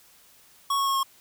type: tone with pitch steps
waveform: square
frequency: 1108.7 / 1099.8 / 1090.9 / 1082.1 Hz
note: C#6 / C#6 / C#6 / C#6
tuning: 0 / -14 / -28 / -42 cents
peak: -23 dBFS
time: 0.7-1.032 s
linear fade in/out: 5 ms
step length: 83 ms
effects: white hiss -56 dBFS RMS until 1.2 s